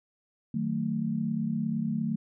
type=chord; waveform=sine; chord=D# diminished; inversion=none; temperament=just; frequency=155.56 / 186.68 / 224 Hz; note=D#3 / F#3 / A3; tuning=0 / +16 / +31 cents; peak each=-33 / -33 / -29 dBFS; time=0.54-2.16 s; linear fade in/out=5 ms; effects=none